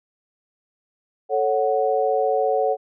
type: chord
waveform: sine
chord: F# minor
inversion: first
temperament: equal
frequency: 440 / 554.4 / 740 Hz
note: A4 / C#5 / F#5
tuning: 0 / 0 / 0 cents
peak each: -22 dBFS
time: 1.29-2.77 s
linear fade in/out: 50 ms
effects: none